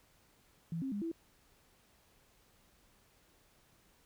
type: tone with pitch steps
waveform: sine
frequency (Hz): 165.9 / 267.7 / 204.2 / 330.8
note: E3 / C4 / G#3 / E4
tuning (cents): +11 / +40 / -29 / +6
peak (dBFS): -35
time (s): 0.72-1.116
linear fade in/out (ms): 2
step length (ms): 99
effects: pink hiss -68 dBFS RMS until 4.05 s